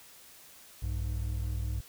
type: tone pair together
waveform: triangle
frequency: 61.8 / 101.29 Hz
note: B1 / G#2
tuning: +2 / -43 cents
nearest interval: major sixth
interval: 855 cents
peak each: -30 / -33 dBFS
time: 0.82-1.81 s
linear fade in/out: 10 ms
effects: white hiss -54 dBFS RMS until 1.88 s